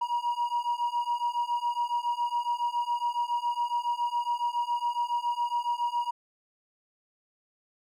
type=beating tone pair; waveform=triangle; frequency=952 / 959.2 Hz; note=A#5 / A#5; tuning=+36 / +49 cents; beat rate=7.2 Hz; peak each=-28 / -27 dBFS; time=0.01-6.11 s; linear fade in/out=10 ms; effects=tanh soft clip ceiling -17 dBFS